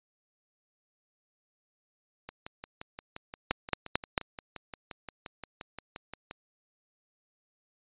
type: two click trains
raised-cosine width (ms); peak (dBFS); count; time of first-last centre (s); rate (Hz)
0.3; -9 / -24; 4 / 24; 3.51-4.178 / 2.29-6.311; 4.49 / 5.72
effects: resampled to 8000 Hz